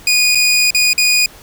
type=tone with dropouts; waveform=20% pulse; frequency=2465 Hz; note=D#7; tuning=17 cents flat; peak=-5 dBFS; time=0.07-1.26 s; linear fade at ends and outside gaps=2 ms; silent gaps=0.349-0.354 / 0.706-0.747 / 0.932-0.979 s; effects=pink hiss -40 dBFS RMS until 1.42 s